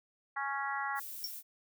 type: harmonic tone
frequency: 277.2 Hz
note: C#4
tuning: in tune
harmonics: 3 / 4 / 5 / 6 / 7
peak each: -38 / -39 / -40 / -41 / -41 dBFS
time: 0.36-1 s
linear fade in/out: 10 ms
type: noise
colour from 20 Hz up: violet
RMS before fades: -44 dBFS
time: 0.95-1.43 s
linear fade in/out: 50 ms
type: tone with exponential decay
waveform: sine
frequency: 5500 Hz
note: F8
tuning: 27 cents flat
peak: -31 dBFS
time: 1.24-1.34 s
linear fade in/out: 2 ms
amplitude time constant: 20 ms
effects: none